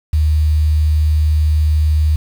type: tone with quantisation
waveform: sine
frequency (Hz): 76.7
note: D#2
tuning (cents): -24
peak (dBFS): -10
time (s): 0.13-2.16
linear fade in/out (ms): 5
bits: 6
effects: none